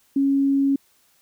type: tone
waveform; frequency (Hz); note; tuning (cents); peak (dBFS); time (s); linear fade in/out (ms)
sine; 275.8; C#4; -9; -16; 0.16-0.76; 5
effects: white hiss -61 dBFS RMS until 1.21 s